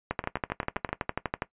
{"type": "two click trains", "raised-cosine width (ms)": 0.5, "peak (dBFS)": [-19, -12], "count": [6, 17], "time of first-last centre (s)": [[0.24, 0.891], [0.11, 1.421]], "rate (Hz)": [7.68, 12.2], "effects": ["noise-tail reverb RT60 0.1 s tail -17 dB re dry", "resampled to 8000 Hz"]}